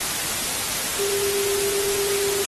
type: tone in noise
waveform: sine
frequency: 400.4 Hz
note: G4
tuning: 37 cents sharp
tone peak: -24 dBFS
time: 0.99-2.44 s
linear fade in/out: 10 ms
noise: white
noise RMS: -25 dBFS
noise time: 0-2.46 s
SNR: -2 dB
effects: AAC 32 kbps